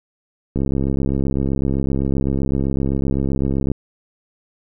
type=click train; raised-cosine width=3 ms; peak=-8 dBFS; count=215; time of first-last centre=0.56-3.716 s; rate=67.8 Hz; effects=none